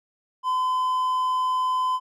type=tone; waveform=triangle; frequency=1019 Hz; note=C6; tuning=46 cents flat; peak=-19 dBFS; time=0.43-2 s; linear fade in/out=50 ms; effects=none